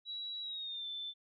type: tone with pitch glide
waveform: sine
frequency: 3897 to 3533 Hz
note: B7 to A7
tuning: -24 to +6 cents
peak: -39 dBFS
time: 0.05-1.14 s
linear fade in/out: 50 ms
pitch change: -170 cents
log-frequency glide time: 0.42-0.87 s
effects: none